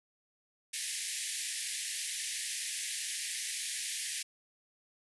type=band-pass noise; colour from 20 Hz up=white; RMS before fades=-38 dBFS; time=0.73-4.23 s; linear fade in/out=10 ms; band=1700 to 11000 Hz; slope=96 dB/octave; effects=none